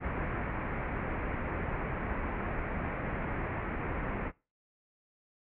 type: low-pass noise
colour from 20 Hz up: pink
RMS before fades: -35 dBFS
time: 0-4.32 s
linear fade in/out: 50 ms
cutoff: 2300 Hz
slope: 48 dB/octave
effects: noise-tail reverb RT60 0.3 s tail -22 dB re dry